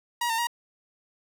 sawtooth tone with pitch steps, 954 / 908 / 948 Hz, A#5 / A#5 / A#5, +40 / -46 / +29 cents, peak -21 dBFS, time 0.21-0.471 s, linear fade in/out 5 ms, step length 87 ms, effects none

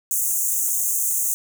pink high-pass noise, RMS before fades -22 dBFS, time 0.11-1.34 s, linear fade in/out 0 ms, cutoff 6300 Hz, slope 96 dB/octave, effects none

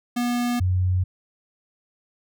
square / sine tone pair in turn, 242.2 / 91.7 Hz, B3 / F#2, -34 / -15 cents, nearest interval octave + perfect fourth, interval 1681 cents, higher first, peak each -22 / -18 dBFS, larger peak second, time 0.16-0.6 / 0.6-1.04 s, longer neither, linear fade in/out 10 ms, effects none

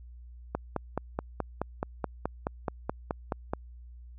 click train, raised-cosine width 1 ms, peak -15 dBFS, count 15, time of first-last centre 0.55-3.535 s, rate 4.69 Hz, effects added 60 Hz sine -45 dBFS peak until 4.18 s

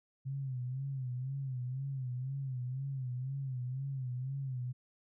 sine tone with vibrato, 130.9 Hz, C3, 1 cent sharp, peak -35 dBFS, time 0.25-4.73 s, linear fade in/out 20 ms, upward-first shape sine, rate 2 Hz, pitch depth 97 cents each way, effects none

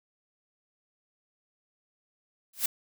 blue noise with exponential growth, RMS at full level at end -21 dBFS, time 2.53-2.66 s, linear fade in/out 5 ms, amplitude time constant 27 ms, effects none

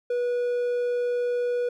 triangle tone, 486.9 Hz, B4, 25 cents flat, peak -21 dBFS, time 0.1-1.69 s, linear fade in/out 5 ms, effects none

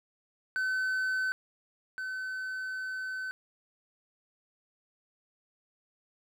triangle tone pair in turn, 1521 / 1521 Hz, F#6 / F#6, +47 / +47 cents, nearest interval unison, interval 0 cents, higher neither, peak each -26 / -32 dBFS, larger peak first, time 0.56-1.32 / 1.98-3.31 s, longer second, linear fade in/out 0 ms, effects none

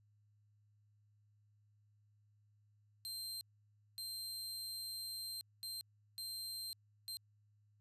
sawtooth tone bursts at uneven times, 4148 Hz, C8, 16 cents flat, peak -40 dBFS, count 5, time 3.05-3.41 / 3.98-5.41 / 5.63-5.81 / 6.18-6.73 / 7.08-7.17 s, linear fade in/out 0 ms, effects added 104 Hz sine -69 dBFS peak until 7.8 s + resampled to 32000 Hz

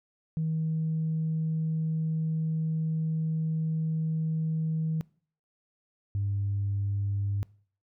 sine tone pair in turn, 159.3 / 100.14 Hz, D#3 / G2, +41 / +37 cents, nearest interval minor sixth, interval 804 cents, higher first, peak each -25 dBFS, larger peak neither, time 0.37-5.01 / 6.15-7.43 s, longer first, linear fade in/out 0 ms, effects noise-tail reverb RT60 0.5 s tail -24 dB re dry + tanh soft clip ceiling -22 dBFS

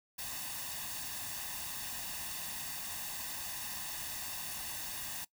white noise with comb filter, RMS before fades -41 dBFS, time 0.18-5.25 s, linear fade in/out 10 ms, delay 1.1 ms, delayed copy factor +0.65, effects noise-tail reverb RT60 0.1 s tail -21 dB re dry

